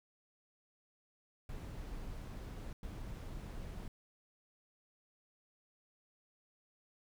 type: noise bursts at uneven times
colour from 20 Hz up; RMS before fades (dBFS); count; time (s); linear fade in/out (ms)
brown; -45; 2; 1.49-2.73 / 2.83-3.88; 2
effects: none